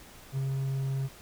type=tone with ADSR envelope; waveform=triangle; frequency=135 Hz; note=C#3; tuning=45 cents flat; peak=-24 dBFS; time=0.32-1.09 s; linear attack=58 ms; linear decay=4 ms; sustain=-2 dB; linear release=37 ms; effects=pink hiss -51 dBFS RMS until 1.21 s